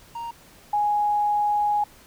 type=tone pair in turn; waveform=triangle / sine; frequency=932.3 / 830.6 Hz; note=A#5 / G#5; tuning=0 / 0 cents; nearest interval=major second; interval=200 cents; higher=first; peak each=-28 / -19 dBFS; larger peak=second; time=0.15-0.31 / 0.73-1.84 s; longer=second; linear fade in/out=5 ms; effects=pink hiss -51 dBFS RMS until 2.06 s